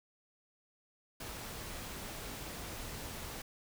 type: noise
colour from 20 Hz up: pink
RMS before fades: -44 dBFS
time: 1.2-3.42 s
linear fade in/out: 5 ms
effects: none